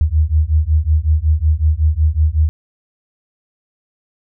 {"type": "beating tone pair", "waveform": "sine", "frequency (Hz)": [75, 80.4], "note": ["D2", "E2"], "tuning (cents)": [37, -43], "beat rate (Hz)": 5.4, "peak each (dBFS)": -14, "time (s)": [0.01, 2.49], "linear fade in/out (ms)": 0, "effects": []}